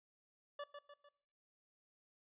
25% pulse tone with echo, 578 Hz, D5, 28 cents flat, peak -39 dBFS, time 0.59-0.64 s, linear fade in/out 5 ms, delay 150 ms, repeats 3, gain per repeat -6 dB, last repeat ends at 1.09 s, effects noise-tail reverb RT60 0.7 s tail -20 dB re dry + resampled to 8000 Hz

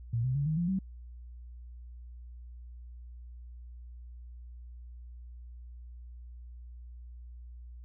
sine tone with pitch steps, 116.54 / 128.56 / 141.83 / 156.46 / 172.61 / 190.42 Hz, A#2 / C3 / C#3 / D#3 / F3 / G3, 0 / -30 / +40 / +10 / -20 / -50 cents, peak -27 dBFS, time 0.13-0.79 s, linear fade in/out 5 ms, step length 110 ms, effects added 60 Hz sine -44 dBFS peak until 7.84 s

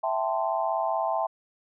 sine chord, A minor seventh, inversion second, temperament equal with one note detuned, 659.3 / 784 / 880 / 1041.1 Hz, E5 / G5 / A5 / C6, 0 / 0 / 0 / -9 cents, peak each -28 / -30 / -30 / -32 dBFS, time 0.03-1.27 s, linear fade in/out 10 ms, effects none

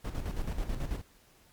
brown noise with tremolo, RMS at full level -32 dBFS, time 0.04-1.02 s, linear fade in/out 10 ms, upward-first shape square, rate 9.2 Hz, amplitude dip 55%, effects pink hiss -62 dBFS RMS until 1.52 s + MP3 96 kbps

